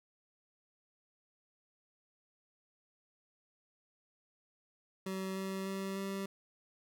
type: tone with pitch steps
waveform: 25% pulse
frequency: 190.2 / 191.86 / 193.52 / 195.21 Hz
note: F#3 / G3 / G3 / G3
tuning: +48 / -37 / -22 / -7 cents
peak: -33 dBFS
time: 5.06-6.26 s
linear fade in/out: 5 ms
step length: 300 ms
effects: none